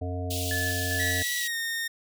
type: harmonic tone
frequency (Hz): 89.8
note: F2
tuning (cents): +49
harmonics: 1 / 3 / 5 / 7 / 8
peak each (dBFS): -30 / -37 / -39 / -39 / -41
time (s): 0.01-1.23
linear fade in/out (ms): 10
type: high-pass noise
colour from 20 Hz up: pink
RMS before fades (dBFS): -34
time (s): 0.3-1.48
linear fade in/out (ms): 10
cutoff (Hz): 2800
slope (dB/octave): 48
type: tone with tremolo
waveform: sine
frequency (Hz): 1733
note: A6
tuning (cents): -27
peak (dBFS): -28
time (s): 0.51-1.22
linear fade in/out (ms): 2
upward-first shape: square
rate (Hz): 2.5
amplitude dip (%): 40
type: tone with pitch glide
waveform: sawtooth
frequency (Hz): 1944 to 1838.1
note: B6 to A#6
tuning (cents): -28 to -25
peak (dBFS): -25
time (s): 0.99-1.88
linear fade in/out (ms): 10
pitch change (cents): -97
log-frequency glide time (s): 1.39-1.55
effects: none